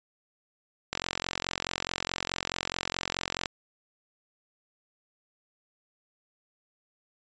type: click train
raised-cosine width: 0.2 ms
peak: -11 dBFS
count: 114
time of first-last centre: 0.93-3.458 s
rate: 44.7 Hz
effects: resampled to 16000 Hz